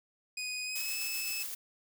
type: tone with pitch glide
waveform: 20% pulse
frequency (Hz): 2491 to 2607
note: D#7 to E7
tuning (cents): +1 to -20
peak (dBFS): -30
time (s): 0.37-1.43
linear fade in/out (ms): 5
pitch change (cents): +79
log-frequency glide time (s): 0.64-0.97
type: noise with tremolo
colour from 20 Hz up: blue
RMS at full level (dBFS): -38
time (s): 0.75-1.55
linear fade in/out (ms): 10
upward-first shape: square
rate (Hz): 7.7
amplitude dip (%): 25
effects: none